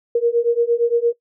sine beating tone pair, 466.2 / 474.9 Hz, A#4 / A#4, 0 / +32 cents, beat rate 8.7 Hz, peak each -17 dBFS, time 0.15-1.13 s, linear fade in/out 5 ms, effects noise-tail reverb RT60 0.1 s tail -19 dB re dry

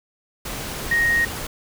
sine tone in noise, 1869 Hz, A#6, 4 cents sharp, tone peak -16 dBFS, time 0.91-1.25 s, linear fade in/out 5 ms, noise pink, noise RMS -30 dBFS, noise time 0.45-1.47 s, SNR +11 dB, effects none

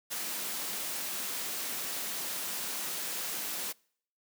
white high-pass noise, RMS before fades -36 dBFS, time 0.1-3.73 s, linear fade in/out 20 ms, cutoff 160 Hz, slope 24 dB/octave, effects noise-tail reverb RT60 0.6 s tail -26 dB re dry

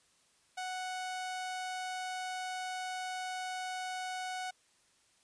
sawtooth tone, 740 Hz, F#5, in tune, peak -33 dBFS, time 0.57-4.51 s, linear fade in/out 10 ms, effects white hiss -69 dBFS RMS until 5.23 s + resampled to 22050 Hz

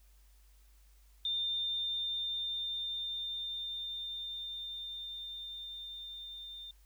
sine tone with level ramp, 3605 Hz, A7, 41 cents sharp, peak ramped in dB -31 to -44 dBFS, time 1.25-6.71 s, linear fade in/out 2 ms, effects added 50 Hz sine -59 dBFS peak until 6.85 s + white hiss -70 dBFS RMS until 6.85 s

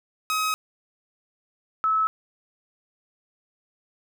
sawtooth / sine tone pair in turn, 1269 / 1299.4 Hz, D#6 / E6, +34 / -25 cents, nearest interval unison, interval 41 cents, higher second, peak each -19 dBFS, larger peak neither, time 0.3-0.54 / 1.84-2.07 s, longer first, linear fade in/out 0 ms, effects none

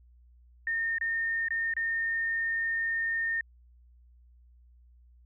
sine tone with dropouts, 1826 Hz, A#6, 36 cents flat, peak -27 dBFS, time 0.67-3.41 s, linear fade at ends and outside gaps 2 ms, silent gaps 0.984-1.011 / 1.485-1.506 / 1.738-1.766 s, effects added 60 Hz sine -55 dBFS peak until 5.25 s

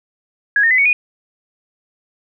sine tone with pitch steps, 1661.2 / 1832.6 / 2022 / 2230 / 2460 Hz, G#6 / A#6 / B6 / C#7 / D#7, 0 / -30 / +40 / +10 / -20 cents, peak -10 dBFS, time 0.56-0.93 s, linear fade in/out 2 ms, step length 74 ms, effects none

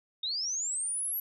sine linear sweep, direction up, 3632 to 11850 Hz, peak -30 dBFS, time 0.23-1.2 s, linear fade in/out 5 ms, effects none

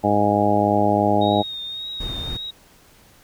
harmonic tone, 103.1 Hz, G#2, 12 cents flat, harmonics 1 / 2 / 3 / 4 / 5 / 6 / 7 / 8, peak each -26 / -23 / -23 / -26 / -27 / -22 / -24 / -21 dBFS, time 0.03-1.43 s, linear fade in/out 20 ms
sine tone with vibrato, 3729 Hz, A#7, in tune, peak -28 dBFS, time 1.21-2.51 s, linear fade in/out 10 ms, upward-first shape triangle, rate 1.8 Hz, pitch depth 44 cents each way
brown noise, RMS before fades -30 dBFS, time 2-2.37 s, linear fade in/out 5 ms
effects pink hiss -52 dBFS RMS until 3.23 s

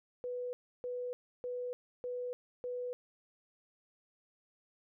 sine tone bursts, 493.9 Hz, B4, in tune, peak -36 dBFS, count 5, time 0.24-2.93 s, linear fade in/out 0 ms, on 290 ms, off 310 ms, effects none

